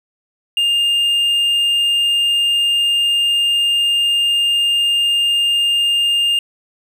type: tone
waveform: triangle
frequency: 2812 Hz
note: F7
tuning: 11 cents sharp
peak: -11 dBFS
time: 0.57-6.39 s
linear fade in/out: 2 ms
effects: none